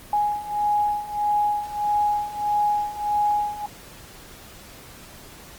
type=beating tone pair; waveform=sine; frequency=830.6 / 832.2 Hz; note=G#5 / G#5; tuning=0 / +3 cents; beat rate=1.6 Hz; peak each=-25 / -22 dBFS; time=0.13-3.66 s; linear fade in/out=2 ms; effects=pink hiss -44 dBFS RMS until 5.58 s + Opus 24 kbps